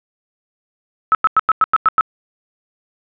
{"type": "tone bursts", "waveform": "sine", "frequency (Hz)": 1300, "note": "E6", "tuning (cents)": -24, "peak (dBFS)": -8, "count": 8, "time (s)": [1.12, 2.009], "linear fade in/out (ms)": 0, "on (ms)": 28, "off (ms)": 95, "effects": ["resampled to 8000 Hz", "8-bit"]}